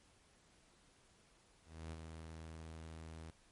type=tone with ADSR envelope; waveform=sawtooth; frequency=80.5 Hz; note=E2; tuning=41 cents flat; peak=-40 dBFS; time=1.64-3.31 s; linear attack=280 ms; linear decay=36 ms; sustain=-5 dB; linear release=11 ms; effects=pink hiss -69 dBFS RMS until 3.51 s + MP3 48 kbps